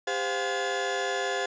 35% pulse tone cluster, 398.6 / 517 / 711 / 1710 Hz, G4 / C5 / F5 / A6, +29 / -21 / +31 / -50 cents, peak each -31 dBFS, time 0.07-1.46 s, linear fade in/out 5 ms, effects resampled to 16000 Hz

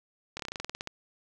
slowing click train, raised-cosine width 0.2 ms, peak -18 dBFS, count 13, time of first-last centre 0.37-0.874 s, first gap 25 ms, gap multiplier 1.09, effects none

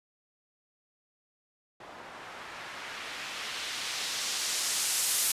blue noise with low-pass filter sweep, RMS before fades -34 dBFS, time 1.8-5.32 s, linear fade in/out 5 ms, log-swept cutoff 900 to 11000 Hz, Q 0.87, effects resampled to 32000 Hz

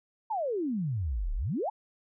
sine exponential two-way sweep, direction down then up, 932.3 to 32.66 to 932.3 Hz, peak -28 dBFS, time 0.3-1.7 s, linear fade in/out 10 ms, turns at 1.34 s, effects none

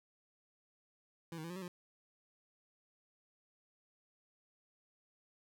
25% pulse tone with pitch steps, 166.7 / 156.8 / 167.9 / 178.9 / 190.9 / 177.2 Hz, E3 / D#3 / E3 / F3 / G3 / F3, +20 / +14 / +32 / +42 / -46 / +25 cents, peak -39 dBFS, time 1.32-1.68 s, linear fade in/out 2 ms, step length 60 ms, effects none

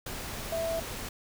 sine tone in noise, 659.3 Hz, E5, in tune, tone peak -29 dBFS, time 0.52-0.8 s, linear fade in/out 5 ms, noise pink, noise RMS -38 dBFS, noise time 0.06-1.09 s, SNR +6 dB, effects none

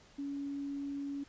sine tone, 281.4 Hz, C#4, 26 cents sharp, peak -36 dBFS, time 0.18-1.24 s, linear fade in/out 10 ms, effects pink hiss -61 dBFS RMS until 1.28 s + resampled to 16000 Hz

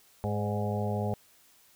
harmonic tone with a mistuned harmonic, 104 Hz, G#2, 3 cents sharp, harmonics 1 / 2 / 4 / 5 / 6 / 7 / 8, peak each -31 / -34 / -37 / -38 / -39 / -39 / -40 dBFS, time 0.24-1.14 s, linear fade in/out 0 ms, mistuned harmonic 6, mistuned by -29 cents, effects white hiss -61 dBFS RMS until 1.75 s

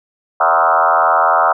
sine tone with frequency modulation, 1005 Hz, B5, 30 cents sharp, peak -9 dBFS, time 0.4-1.53 s, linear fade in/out 10 ms, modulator 82.3 Hz, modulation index 4.7, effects none

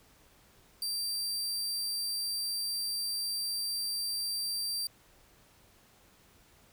sawtooth tone, 4699 Hz, D8, in tune, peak -29 dBFS, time 0.82-4.87 s, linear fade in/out 2 ms, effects pink hiss -62 dBFS RMS until 6.72 s

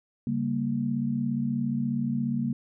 sine chord, G diminished, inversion second, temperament equal, 138.59 / 196 / 233.1 Hz, Db3 / G3 / Bb3, 0 / 0 / 0 cents, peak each -31 / -32 / -27 dBFS, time 0.27-2.53 s, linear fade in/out 2 ms, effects none

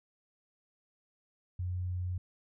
sine tone, 90.3 Hz, F#2, 42 cents flat, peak -32 dBFS, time 1.59-2.18 s, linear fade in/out 5 ms, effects none

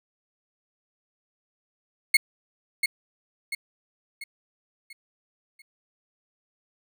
35% pulse tone with echo, 2173 Hz, C#7, 35 cents flat, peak -12 dBFS, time 2.14-2.17 s, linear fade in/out 5 ms, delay 690 ms, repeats 5, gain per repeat -7 dB, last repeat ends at 5.62 s, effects none

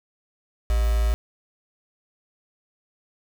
sine tone with quantisation, 56.2 Hz, A1, 37 cents sharp, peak -18 dBFS, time 0.7-1.14 s, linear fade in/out 0 ms, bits 5, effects none

